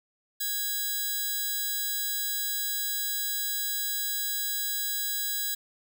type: tone pair together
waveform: 5% pulse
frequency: 1650 / 3920 Hz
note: G#6 / B7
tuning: -12 / -14 cents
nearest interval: octave + minor third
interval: 1498 cents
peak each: -22 dBFS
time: 0.4-5.55 s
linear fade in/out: 10 ms
effects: none